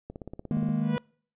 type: click train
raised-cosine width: 2 ms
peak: -25 dBFS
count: 11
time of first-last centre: 0.1-0.688 s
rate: 17 Hz
type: chord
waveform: triangle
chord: D# suspended fourth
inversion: none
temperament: equal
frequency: 155.56 / 207.7 / 233.1 Hz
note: D#3 / G#3 / A#3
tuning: 0 / 0 / 0 cents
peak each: -27 dBFS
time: 0.51-0.97 s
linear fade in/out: 2 ms
type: tone with exponential growth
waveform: sawtooth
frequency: 490.1 Hz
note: B4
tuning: 13 cents flat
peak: -24 dBFS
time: 0.75-0.98 s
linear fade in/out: 0 ms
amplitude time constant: 50 ms
effects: noise-tail reverb RT60 0.5 s tail -26 dB re dry + resampled to 8000 Hz